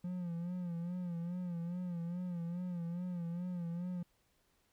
triangle tone with vibrato, 174.61 Hz, F3, in tune, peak -35 dBFS, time 0.04-4.03 s, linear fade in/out 5 ms, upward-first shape sine, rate 2.4 Hz, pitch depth 68 cents each way, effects pink hiss -75 dBFS RMS until 4.72 s

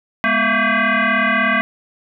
sine tone with frequency modulation, 207.7 Hz, G#3, in tune, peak -13 dBFS, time 0.24-1.61 s, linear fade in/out 0 ms, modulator 452 Hz, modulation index 4.7, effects none

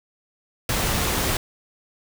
pink noise, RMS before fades -23 dBFS, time 0.69-1.37 s, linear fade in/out 2 ms, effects none

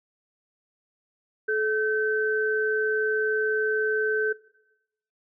sine tone pair together, 431.6 / 1538 Hz, A4 / G6, -33 / -33 cents, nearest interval octave + minor seventh, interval 2200 cents, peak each -25 dBFS, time 1.48-4.33 s, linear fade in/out 10 ms, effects noise-tail reverb RT60 0.9 s tail -20 dB re dry

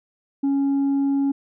sine tone, 277.2 Hz, C#4, in tune, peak -15 dBFS, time 0.43-1.32 s, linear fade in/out 10 ms, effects tanh soft clip ceiling -17 dBFS

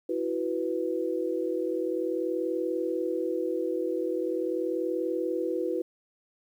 sine chord, E suspended second, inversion none, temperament equal, 329.6 / 370 / 493.9 Hz, E4 / F#4 / B4, 0 / 0 / 0 cents, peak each -31 dBFS, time 0.09-5.82 s, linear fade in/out 5 ms, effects 10-bit

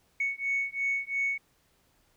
sine beating tone pair, 2217 / 2219.9 Hz, C#7 / C#7, 0 / +2 cents, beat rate 2.9 Hz, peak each -30 dBFS, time 0.2-1.38 s, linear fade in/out 5 ms, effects tanh soft clip ceiling -21 dBFS + pink hiss -68 dBFS RMS until 2.16 s

